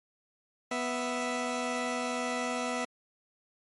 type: tone pair together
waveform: 15% pulse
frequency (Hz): 247 / 659.3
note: B3 / E5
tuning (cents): 0 / 0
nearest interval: octave + perfect fourth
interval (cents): 1700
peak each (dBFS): -26 / -28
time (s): 0.71-2.85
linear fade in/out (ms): 5
effects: low-pass 11000 Hz 12 dB/octave + MP3 48 kbps